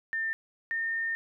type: tone pair in turn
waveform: sine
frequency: 1799 / 1821 Hz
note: A6 / A#6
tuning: +38 / -41 cents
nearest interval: unison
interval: 21 cents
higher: second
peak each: -28 dBFS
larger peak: neither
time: 0.13-0.33 / 0.71-1.15 s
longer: second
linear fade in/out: 0 ms
effects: none